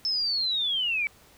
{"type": "linear sweep", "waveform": "sine", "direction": "down", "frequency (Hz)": [5300, 2253], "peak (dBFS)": -24, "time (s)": [0.05, 1.07], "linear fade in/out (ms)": 0, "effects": ["pink hiss -56 dBFS RMS until 1.37 s"]}